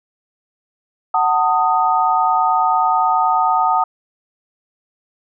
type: chord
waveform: sine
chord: D# diminished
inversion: first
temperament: just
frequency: 746.7 / 896 / 1244.5 Hz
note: F#5 / A5 / D#6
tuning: +16 / +31 / 0 cents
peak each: -17 dBFS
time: 1.14-3.84 s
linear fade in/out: 5 ms
effects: none